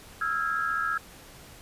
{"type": "tone cluster", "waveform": "sine", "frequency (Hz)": [1302, 1377, 1647], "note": ["E6", "F6", "G#6"], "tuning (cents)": [-22, -25, -15], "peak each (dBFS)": -30, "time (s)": [0.21, 0.98], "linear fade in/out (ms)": 5, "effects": ["pink hiss -49 dBFS RMS until 1.61 s", "resampled to 32000 Hz"]}